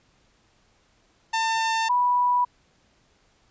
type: tone pair in turn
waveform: sawtooth / sine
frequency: 898 / 982.2 Hz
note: A5 / B5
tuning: +35 / -10 cents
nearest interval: major second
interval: 155 cents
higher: second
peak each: -18 dBFS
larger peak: neither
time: 1.33-1.89 / 1.89-2.45 s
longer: neither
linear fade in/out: 10 ms
effects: pink hiss -63 dBFS RMS until 3.5 s + resampled to 16000 Hz